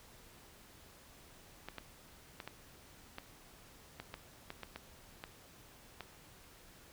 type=clicks; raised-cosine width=0.3 ms; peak=-27 dBFS; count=12; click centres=1.686 / 1.783 / 2.402 / 2.476 / 3.184 / 4 / 4.141 / 4.504 / 4.633 / 4.76 / 5.239 / 6.007 s; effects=pink hiss -59 dBFS RMS until 6.92 s